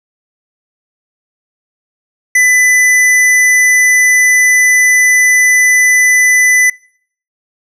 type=tone; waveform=square; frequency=2000 Hz; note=B6; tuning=21 cents sharp; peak=-6 dBFS; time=2.35-6.7 s; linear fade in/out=5 ms; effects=noise-tail reverb RT60 0.6 s tail -25 dB re dry + low-pass 12000 Hz 12 dB/octave